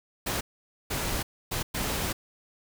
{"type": "noise bursts at uneven times", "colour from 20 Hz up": "pink", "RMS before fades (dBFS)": -30, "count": 4, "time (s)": [[0.26, 0.41], [0.9, 1.23], [1.51, 1.63], [1.74, 2.13]], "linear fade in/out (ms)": 10, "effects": []}